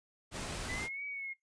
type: noise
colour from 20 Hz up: pink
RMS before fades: -40 dBFS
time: 0.31-0.89 s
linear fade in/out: 50 ms
type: linear two-way sweep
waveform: sine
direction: up then down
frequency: 1975.5 to 2284 to 2133 Hz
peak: -38 dBFS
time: 0.68-1.34 s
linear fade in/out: 20 ms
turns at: 1.05 s
effects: noise-tail reverb RT60 0.2 s tail -24 dB re dry + resampled to 22050 Hz